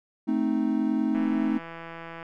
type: chord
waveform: triangle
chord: A diminished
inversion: none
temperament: equal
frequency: 220 / 261.6 / 311.1 Hz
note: A3 / C4 / Eb4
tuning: 0 / 0 / 0 cents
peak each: -25 dBFS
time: 0.27-1.59 s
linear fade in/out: 20 ms
type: click train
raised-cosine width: 0.5 ms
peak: -25 dBFS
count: 180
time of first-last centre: 1.15-2.228 s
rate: 166 Hz
effects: none